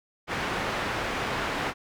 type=low-pass noise; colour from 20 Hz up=white; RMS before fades=-30 dBFS; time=0.27-1.74 s; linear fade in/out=50 ms; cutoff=1800 Hz; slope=12 dB/octave; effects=none

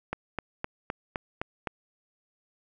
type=click train; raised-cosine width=0.5 ms; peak=-15 dBFS; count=7; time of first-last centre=0.13-1.672 s; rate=3.89 Hz; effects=none

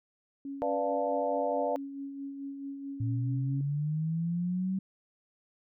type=tone with tremolo; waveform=sine; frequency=277.2 Hz; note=C#4; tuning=in tune; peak=-35 dBFS; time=0.45-3.61 s; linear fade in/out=2 ms; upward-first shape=sine; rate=4.6 Hz; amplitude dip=40%
type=chord; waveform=sine; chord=B half-diminished seventh; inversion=none; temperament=equal; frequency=493.9 / 587.3 / 698.5 / 880 Hz; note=B4 / D5 / F5 / A5; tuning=0 / 0 / 0 / 0 cents; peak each=-33 / -31 / -33 / -37 dBFS; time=0.62-1.76 s; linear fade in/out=0 ms
type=linear sweep; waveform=sine; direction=up; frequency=112.2 to 192.2 Hz; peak=-28 dBFS; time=3-4.79 s; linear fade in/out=5 ms
effects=none

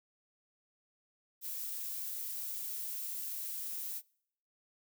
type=noise; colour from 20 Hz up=violet; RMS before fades=-40 dBFS; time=1.41-4.02 s; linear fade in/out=50 ms; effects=noise-tail reverb RT60 0.7 s tail -26 dB re dry

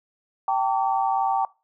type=tone cluster; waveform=sine; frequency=780 / 903 / 1148 Hz; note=G5 / A5 / D6; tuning=-9 / +45 / -40 cents; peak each=-22 / -24 / -28 dBFS; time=0.48-1.45 s; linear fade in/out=2 ms; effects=noise-tail reverb RT60 0.3 s tail -22 dB re dry

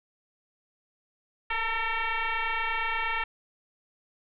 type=tone with frequency modulation; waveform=sine; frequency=466.2 Hz; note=A#4; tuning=in tune; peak=-26 dBFS; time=1.5-3.24 s; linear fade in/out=5 ms; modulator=452 Hz; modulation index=5.3; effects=none

